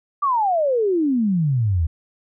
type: exponential sweep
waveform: sine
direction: down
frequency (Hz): 1192 to 75.9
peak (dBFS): -16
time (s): 0.22-1.87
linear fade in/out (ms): 10
effects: none